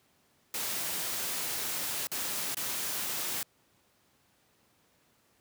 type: noise with dropouts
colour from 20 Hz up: white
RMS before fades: -34 dBFS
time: 0.54-3.43 s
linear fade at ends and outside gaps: 2 ms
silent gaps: 2.071-2.116 / 2.546-2.569 s
effects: pink hiss -68 dBFS RMS until 5.4 s + high-pass 100 Hz 12 dB/octave